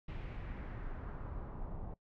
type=noise with low-pass filter sweep; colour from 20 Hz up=brown; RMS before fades=-43 dBFS; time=0.08-1.94 s; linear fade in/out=5 ms; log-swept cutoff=2800 to 810 Hz; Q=1.7; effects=noise-tail reverb RT60 0.1 s tail -20 dB re dry